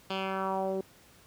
10% pulse tone with low-pass filter sweep, 191.6 Hz, G3, 39 cents flat, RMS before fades -32 dBFS, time 0.1-0.81 s, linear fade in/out 2 ms, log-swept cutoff 3800 to 400 Hz, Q 2.5, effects pink hiss -58 dBFS RMS until 1.26 s + high-pass 60 Hz 12 dB/octave

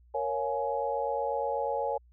sine chord, Bb minor seventh, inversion none, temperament equal with one note detuned, 466.2 / 554.4 / 698.5 / 839.3 Hz, Bb4 / Db5 / F5 / Ab5, 0 / 0 / 0 / +18 cents, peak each -34 / -32 / -38 / -32 dBFS, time 0.14-1.98 s, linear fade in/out 10 ms, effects added 60 Hz sine -56 dBFS peak until 2.12 s

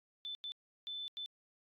sine tone bursts at uneven times, 3520 Hz, A7, in tune, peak -40 dBFS, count 4, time 0.25-0.35 / 0.44-0.52 / 0.87-1.08 / 1.17-1.26 s, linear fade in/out 0 ms, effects AAC 64 kbps

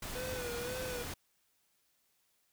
pink noise, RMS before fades -42 dBFS, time 0.02-1.14 s, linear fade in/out 5 ms
square tone with vibrato, 493.9 Hz, B4, in tune, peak -40 dBFS, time 0.15-1.03 s, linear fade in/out 5 ms, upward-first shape sine, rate 1.9 Hz, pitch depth 65 cents each way
effects white hiss -75 dBFS RMS until 2.52 s

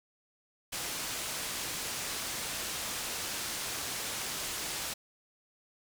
white low-pass noise, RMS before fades -37 dBFS, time 0.72-4.94 s, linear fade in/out 10 ms, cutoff 9200 Hz, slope 12 dB/octave, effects none

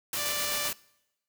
white noise with tremolo, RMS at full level -32 dBFS, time 0.13-0.73 s, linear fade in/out 2 ms, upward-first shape square, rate 7.8 Hz, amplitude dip 25%
5% pulse tone, 588 Hz, D5, 2 cents sharp, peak -20 dBFS, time 0.15-0.72 s, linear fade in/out 50 ms
effects noise-tail reverb RT60 0.9 s tail -23 dB re dry

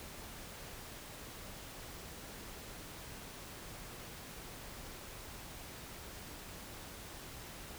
silence, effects pink hiss -49 dBFS RMS until 7.78 s

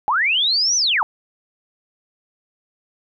sine linear two-way sweep, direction up then down, 779 to 6080 to 779 Hz, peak -15 dBFS, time 0.08-1.03 s, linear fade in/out 0 ms, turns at 0.76 s, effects none

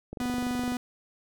click train, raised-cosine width 2 ms, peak -24 dBFS, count 15, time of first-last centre 0.13-0.721 s, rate 23.7 Hz
45% pulse tone, 246.9 Hz, B3, in tune, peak -28 dBFS, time 0.2-0.77 s, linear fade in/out 2 ms
effects none

